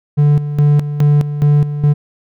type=tone with tremolo; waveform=triangle; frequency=146.7 Hz; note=D3; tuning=2 cents flat; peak=-5 dBFS; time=0.17-1.94 s; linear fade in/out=20 ms; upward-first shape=square; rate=2.4 Hz; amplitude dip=70%; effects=none